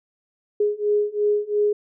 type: beating tone pair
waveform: sine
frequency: 414.5 / 417.4 Hz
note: G#4 / G#4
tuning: -3 / +9 cents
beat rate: 2.9 Hz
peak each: -22 / -21 dBFS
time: 0.6-1.73 s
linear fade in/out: 5 ms
effects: none